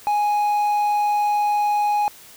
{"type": "tone", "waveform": "triangle", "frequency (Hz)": 830.6, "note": "G#5", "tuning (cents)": 0, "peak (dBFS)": -15, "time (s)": [0.07, 2.08], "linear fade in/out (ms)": 0, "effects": ["white hiss -45 dBFS RMS until 2.36 s"]}